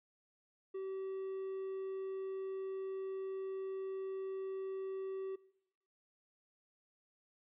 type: tone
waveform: triangle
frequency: 383.7 Hz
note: G4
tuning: 37 cents flat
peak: -37 dBFS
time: 0.74-5.36 s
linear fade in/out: 10 ms
effects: noise-tail reverb RT60 0.9 s tail -22 dB re dry + resampled to 8000 Hz